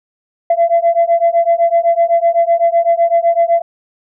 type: beating tone pair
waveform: sine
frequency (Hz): 674 / 681.9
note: E5 / F5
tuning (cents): +38 / -42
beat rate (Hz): 7.9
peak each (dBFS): -11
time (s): 0.5-3.62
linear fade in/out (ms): 5
effects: tanh soft clip ceiling -4 dBFS